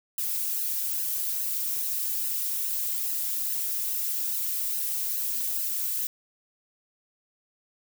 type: noise with flanger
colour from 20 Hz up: violet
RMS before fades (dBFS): -29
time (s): 0.18-6.07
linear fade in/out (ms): 2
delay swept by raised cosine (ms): 0.85 to 3.85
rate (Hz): 2.4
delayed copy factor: -0.75
effects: none